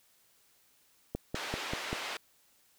click train, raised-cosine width 2 ms, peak -20 dBFS, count 5, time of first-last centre 1.15-1.93 s, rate 5.13 Hz
white band-pass noise, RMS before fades -39 dBFS, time 1.35-2.17 s, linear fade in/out 2 ms, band 410 to 3100 Hz, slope 12 dB/octave
effects white hiss -67 dBFS RMS until 2.78 s

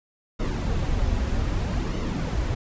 brown noise with flanger, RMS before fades -25 dBFS, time 0.39-2.55 s, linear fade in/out 10 ms, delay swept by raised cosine 1.2 to 6.7 ms, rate 0.63 Hz, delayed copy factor -0.5, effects resampled to 16000 Hz

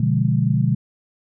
sine chord, B diminished seventh, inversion none, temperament equal with one note detuned, 123.47 / 146.83 / 174.61 / 205.9 Hz, B2 / D3 / F3 / Ab3, 0 / 0 / 0 / -15 cents, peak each -19 / -20 / -23 / -23 dBFS, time 0-0.75 s, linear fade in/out 5 ms, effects none

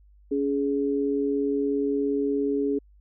sine tone pair together, 281.4 / 418.4 Hz, C#4 / G#4, +26 / +13 cents, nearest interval perfect fifth, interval 687 cents, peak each -25 dBFS, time 0.31-2.79 s, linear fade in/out 10 ms, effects added 50 Hz sine -52 dBFS peak until 3 s

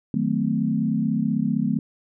sine chord, D# diminished seventh, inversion none, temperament equal with one note detuned, 155.56 / 185 / 220 / 255.7 Hz, D#3 / F#3 / A3 / C4, 0 / 0 / 0 / -40 cents, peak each -27 / -27 / -23 / -26 dBFS, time 0.14-1.79 s, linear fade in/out 2 ms, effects none

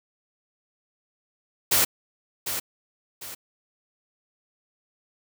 white noise with echo, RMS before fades -20 dBFS, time 1.71-1.85 s, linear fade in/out 10 ms, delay 750 ms, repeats 2, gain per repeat -9 dB, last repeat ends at 3.35 s, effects none

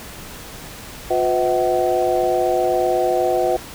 sine tone cluster, 358.1 / 503 / 645 / 753 Hz, F4 / B4 / E5 / F#5, +43 / +32 / -38 / +30 cents, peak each -21 dBFS, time 1.1-3.57 s, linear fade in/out 10 ms, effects pink hiss -36 dBFS RMS until 3.74 s

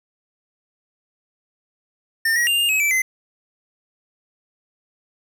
square tone with pitch steps, 1808 / 1905 / 2797 / 2815 / 2558 / 2323 / 2053 Hz, A6 / A#6 / F7 / F7 / D#7 / D7 / C7, +47 / +37 / +2 / +13 / +47 / -20 / -33 cents, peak -17 dBFS, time 2.25-3.02 s, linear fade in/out 5 ms, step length 110 ms, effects 8-bit

